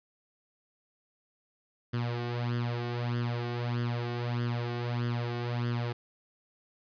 sawtooth tone with flanger, 119.9 Hz, A#2, 49 cents sharp, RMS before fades -32 dBFS, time 1.93-5.93 s, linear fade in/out 10 ms, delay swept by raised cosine 0.62 to 2.72 ms, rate 1.6 Hz, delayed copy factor +0.7, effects resampled to 11025 Hz + 11-bit

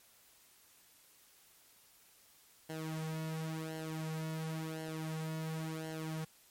sawtooth tone with flanger, 158.9 Hz, D#3, 37 cents sharp, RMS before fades -40 dBFS, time 2.69-6.25 s, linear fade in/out 10 ms, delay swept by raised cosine 0.82 to 3.82 ms, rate 0.94 Hz, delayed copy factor -0.75, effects white hiss -64 dBFS RMS until 6.5 s + MP3 64 kbps

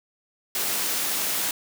white high-pass noise, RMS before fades -26 dBFS, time 0.55-1.51 s, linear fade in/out 2 ms, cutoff 170 Hz, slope 12 dB/octave, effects none

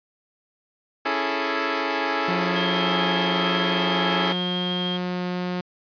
10% pulse chord, A major seventh, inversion first, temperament equal, 277.2 / 329.6 / 415.3 / 440 Hz, C#4 / E4 / G#4 / A4, 0 / 0 / 0 / 0 cents, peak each -20 dBFS, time 1.05-4.33 s, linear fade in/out 10 ms
sawtooth tone with pitch glide, 178.3 to 179.75 Hz, F3 to F#3, +36 to -50 cents, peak -21 dBFS, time 2.28-5.61 s, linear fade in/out 5 ms, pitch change +14 cents, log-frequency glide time 4.11-4.21 s
sine tone with vibrato, 3216 Hz, G7, 44 cents sharp, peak -27 dBFS, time 2.55-4.98 s, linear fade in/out 20 ms, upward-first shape sine, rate 13 Hz, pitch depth 10 cents each way
effects resampled to 11025 Hz

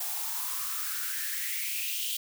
blue noise with high-pass filter sweep, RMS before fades -33 dBFS, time 0-2.17 s, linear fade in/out 5 ms, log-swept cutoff 730 to 3200 Hz, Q 5.5, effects none

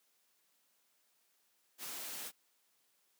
white noise, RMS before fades -44 dBFS, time 1.78-2.32 s, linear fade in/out 50 ms, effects white hiss -75 dBFS RMS until 3.19 s + high-pass 200 Hz 12 dB/octave

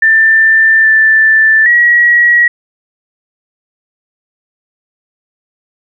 sine tone with pitch steps, 1781 / 1765 / 1912 Hz, A6 / A6 / A#6, +21 / +5 / +43 cents, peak -4 dBFS, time 0.02-2.48 s, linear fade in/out 5 ms, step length 820 ms, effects none

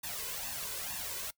white noise with flanger, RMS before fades -39 dBFS, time 0.03-1.31 s, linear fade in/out 10 ms, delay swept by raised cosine 1.1 to 2.02 ms, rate 2.2 Hz, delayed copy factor +0.75, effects noise-tail reverb RT60 0.1 s tail -22 dB re dry

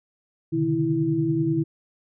sine tone cluster, 126.3 / 144.2 / 154.4 / 328.3 Hz, B2 / D3 / D#3 / E4, +39 / -31 / -13 / -7 cents, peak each -31 / -29 / -26 / -22 dBFS, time 0.52-1.64 s, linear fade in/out 20 ms, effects none

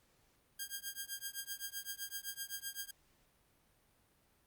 5% pulse tone with tremolo, 1610 Hz, G6, 46 cents sharp, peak -27 dBFS, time 0.59-2.91 s, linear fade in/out 5 ms, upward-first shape triangle, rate 7.8 Hz, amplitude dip 100%, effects pink hiss -72 dBFS RMS until 4.46 s + Opus 48 kbps

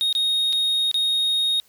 triangle tone with dropouts, 3729 Hz, A#7, in tune, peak -17 dBFS, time 0.01-1.6 s, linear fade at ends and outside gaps 0 ms, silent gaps 0.127-0.151 / 0.526-0.53 / 0.914-0.943 s, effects white hiss -58 dBFS RMS until 1.68 s

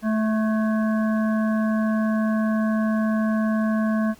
harmonic tone with a mistuned harmonic, 218.5 Hz, A3, 12 cents flat, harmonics 1 / 3 / 5 / 7 / 8, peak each -19 / -29 / -33 / -36 / -37 dBFS, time 0.02-4.15 s, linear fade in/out 50 ms, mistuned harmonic 8, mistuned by -81 cents, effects pink hiss -52 dBFS RMS until 4.19 s + MP3 96 kbps

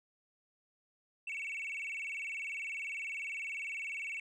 sine tone with vibrato, 2455 Hz, D#7, 24 cents flat, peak -35 dBFS, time 1.27-4.2 s, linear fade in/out 5 ms, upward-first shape square, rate 20 Hz, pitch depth 150 cents each way, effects tanh soft clip ceiling -36 dBFS

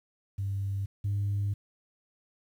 sine tone pair in turn, 98.6 / 100.96 Hz, G2 / G#2, +11 / -48 cents, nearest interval unison, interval 41 cents, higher second, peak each -28 / -25 dBFS, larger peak second, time 0.38-0.86 / 1.04-1.54 s, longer second, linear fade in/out 10 ms, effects tanh soft clip ceiling -24 dBFS + 10-bit

